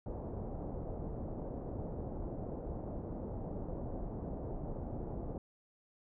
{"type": "low-pass noise", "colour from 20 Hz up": "pink", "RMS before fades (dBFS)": -41, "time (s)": [0.06, 5.38], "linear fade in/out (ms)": 2, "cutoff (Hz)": 710, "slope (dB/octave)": 24, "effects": []}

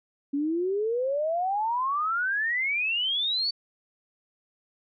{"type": "exponential sweep", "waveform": "sine", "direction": "up", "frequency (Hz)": [276.1, 4576], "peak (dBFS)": -24, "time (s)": [0.33, 3.51], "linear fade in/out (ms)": 10, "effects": []}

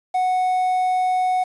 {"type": "tone with quantisation", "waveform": "triangle", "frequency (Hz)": 738, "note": "F#5", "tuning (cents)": -5, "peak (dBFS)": -15, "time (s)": [0.14, 1.44], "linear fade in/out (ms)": 10, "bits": 7, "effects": ["resampled to 22050 Hz"]}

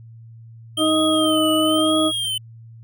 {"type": "harmonic tone", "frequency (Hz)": 313.3, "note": "D#4", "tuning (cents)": 12, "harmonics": [1, 2, 4], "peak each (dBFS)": [-18, -21, -24], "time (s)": [0.77, 2.12], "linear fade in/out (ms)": 50}
{"type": "tone with vibrato", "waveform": "square", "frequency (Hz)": 3136, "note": "G7", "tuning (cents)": 0, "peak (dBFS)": -22, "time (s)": [0.77, 2.38], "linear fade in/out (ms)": 5, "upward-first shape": "sine", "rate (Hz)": 1, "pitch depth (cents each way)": 100}
{"effects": ["added 114 Hz sine -39 dBFS peak until 2.83 s"]}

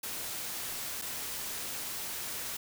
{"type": "noise with dropouts", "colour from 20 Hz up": "white", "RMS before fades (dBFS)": -38, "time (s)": [0.03, 2.57], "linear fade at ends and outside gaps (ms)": 5, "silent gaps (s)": [1.016, 1.02], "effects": []}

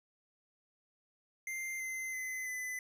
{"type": "tone with pitch steps", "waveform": "square", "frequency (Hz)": [2093, 2065, 2038, 2011], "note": ["C7", "C7", "C7", "B6"], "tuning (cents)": [0, -23, -46, 31], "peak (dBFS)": -38, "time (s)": [1.47, 2.79], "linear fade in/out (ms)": 2, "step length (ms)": 330, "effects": []}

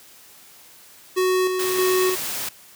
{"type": "tone with tremolo", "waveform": "square", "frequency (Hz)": 370.3, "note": "F#4", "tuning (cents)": 1, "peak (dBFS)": -18, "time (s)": [1.16, 2.16], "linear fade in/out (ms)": 20, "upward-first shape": "square", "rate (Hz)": 1.6, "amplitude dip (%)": 40}
{"type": "noise", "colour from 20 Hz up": "white", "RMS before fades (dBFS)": -28, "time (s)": [1.59, 2.49], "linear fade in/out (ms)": 5}
{"effects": ["white hiss -48 dBFS RMS until 2.75 s", "high-pass 80 Hz 12 dB/octave"]}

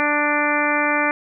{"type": "harmonic tone", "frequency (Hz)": 294.9, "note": "D4", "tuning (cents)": 7, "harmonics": [1, 2, 3, 4, 5, 6, 7, 8], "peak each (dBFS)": [-25, -25, -25, -25, -25, -25, -25, -25], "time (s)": [0, 1.11], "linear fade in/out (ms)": 0, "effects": []}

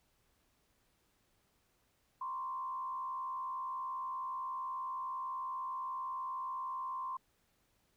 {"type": "tone with frequency modulation", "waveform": "sine", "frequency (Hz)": 1046.5, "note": "C6", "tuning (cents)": 0, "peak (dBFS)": -37, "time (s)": [2.21, 7.17], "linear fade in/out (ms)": 5, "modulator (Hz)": 70.7, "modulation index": 0.66, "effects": ["pink hiss -75 dBFS RMS until 7.96 s"]}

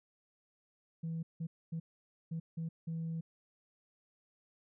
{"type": "tone bursts at uneven times", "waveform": "sine", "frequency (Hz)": 163.7, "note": "E3", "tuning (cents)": -12, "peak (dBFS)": -34, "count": 6, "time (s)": [[1.03, 1.23], [1.4, 1.47], [1.72, 1.8], [2.31, 2.4], [2.57, 2.69], [2.87, 3.21]], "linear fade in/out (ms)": 10, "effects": ["tanh soft clip ceiling -33 dBFS"]}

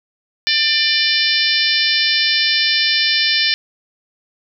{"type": "harmonic tone", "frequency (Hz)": 595, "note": "D5", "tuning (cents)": 22, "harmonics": [3, 4, 5, 6, 7, 8, 9], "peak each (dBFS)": [-21, -21, -21, -21, -21, -21, -21], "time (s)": [0.47, 3.54], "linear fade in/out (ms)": 0, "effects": []}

